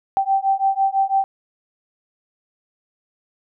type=beating tone pair; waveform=sine; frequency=776 / 782 Hz; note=G5 / G5; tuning=-18 / -4 cents; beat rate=6 Hz; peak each=-19 / -19 dBFS; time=0.17-1.24 s; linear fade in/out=0 ms; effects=none